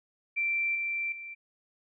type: tone with level steps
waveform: sine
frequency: 2349 Hz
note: D7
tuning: in tune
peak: -26 / -29 / -39 dBFS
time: 0.36-1.35 s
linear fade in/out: 20 ms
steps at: 0.75 / 1.12 s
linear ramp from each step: 2 ms
effects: none